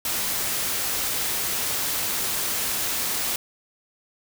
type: noise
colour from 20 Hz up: white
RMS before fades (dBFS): -26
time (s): 0.05-3.36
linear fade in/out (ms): 2
effects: none